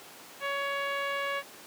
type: tone with low-pass filter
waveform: 10% pulse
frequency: 560 Hz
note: C#5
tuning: 18 cents sharp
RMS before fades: -32 dBFS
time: 0.4-1.43 s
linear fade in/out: 50 ms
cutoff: 2400 Hz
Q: 0.85
effects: pink hiss -48 dBFS RMS until 1.66 s + high-pass 300 Hz 12 dB/octave